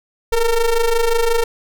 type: ring-modulated tone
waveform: square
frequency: 227.2 Hz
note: A#3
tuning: 44 cents flat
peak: -11 dBFS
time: 0.32-1.44 s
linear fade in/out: 5 ms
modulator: 240 Hz
effects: none